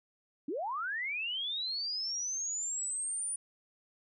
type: linear sweep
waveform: sine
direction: up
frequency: 255 to 9520 Hz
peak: -33 dBFS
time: 0.48-3.36 s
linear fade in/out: 5 ms
effects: none